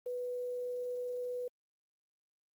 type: tone with quantisation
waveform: sine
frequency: 493.9 Hz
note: B4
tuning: in tune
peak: -35 dBFS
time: 0.06-1.48 s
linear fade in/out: 5 ms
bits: 10
effects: Opus 32 kbps